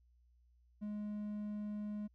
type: tone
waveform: triangle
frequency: 209 Hz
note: G#3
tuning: 11 cents sharp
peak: -37 dBFS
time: 0.81-2.08 s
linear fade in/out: 20 ms
effects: added 60 Hz sine -66 dBFS peak until 2.14 s